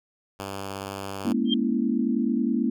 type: tone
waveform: 5% pulse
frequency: 98 Hz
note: G2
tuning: in tune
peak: -21 dBFS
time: 0.39-1.33 s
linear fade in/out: 10 ms
type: chord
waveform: sine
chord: A# half-diminished seventh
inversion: third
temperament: equal with one note detuned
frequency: 207.7 / 237 / 277.2 / 329.6 Hz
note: G#3 / A#3 / C#4 / E4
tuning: 0 / +29 / 0 / 0 cents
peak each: -28 / -24 / -28 / -30 dBFS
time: 1.25-2.7 s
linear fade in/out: 5 ms
type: tone with exponential growth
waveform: sine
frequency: 3181 Hz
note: G7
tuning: 25 cents sharp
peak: -18 dBFS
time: 1.45-1.54 s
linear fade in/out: 5 ms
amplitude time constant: 19 ms
effects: none